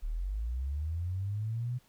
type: linear sweep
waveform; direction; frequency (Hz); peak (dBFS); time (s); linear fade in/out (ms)
sine; up; 34.65 to 126.2; -31; 0.02-1.79; 20
effects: pink hiss -66 dBFS RMS until 1.88 s